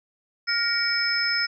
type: tone cluster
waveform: sine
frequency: 1408 / 1878 / 2266 / 5210 Hz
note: F6 / A#6 / C#7 / E8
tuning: +14 / +12 / +37 / -21 cents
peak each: -27 / -29 / -30 / -24 dBFS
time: 0.47-1.47 s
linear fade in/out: 20 ms
effects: none